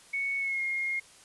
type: tone with pitch glide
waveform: sine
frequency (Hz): 2217 to 2140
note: C#7 to C7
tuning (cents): 0 to +38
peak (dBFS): -28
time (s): 0.13-1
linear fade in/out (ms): 10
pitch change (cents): -62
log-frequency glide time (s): 0.38-0.62
effects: white hiss -55 dBFS RMS until 1.24 s + resampled to 24000 Hz